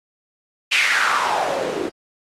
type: noise with band-pass filter sweep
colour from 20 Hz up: white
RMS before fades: -20 dBFS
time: 0.71-1.9 s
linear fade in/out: 20 ms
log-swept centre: 2600 to 310 Hz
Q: 4.1
effects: low-pass 10000 Hz 12 dB/octave + AAC 48 kbps